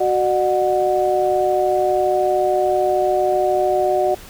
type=tone cluster; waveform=sine; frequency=370.6 / 603 / 736 Hz; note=F#4 / D5 / F#5; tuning=+3 / +46 / -9 cents; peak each=-19 dBFS; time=0-4.15 s; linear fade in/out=10 ms; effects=pink hiss -40 dBFS RMS until 4.29 s

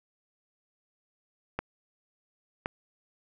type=clicks; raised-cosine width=0.5 ms; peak=-15 dBFS; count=2; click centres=1.59 / 2.659 s; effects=none

